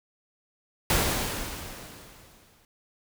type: noise with exponential decay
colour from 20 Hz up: pink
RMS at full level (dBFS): -22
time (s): 0.9-2.65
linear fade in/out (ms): 1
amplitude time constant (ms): 380
effects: none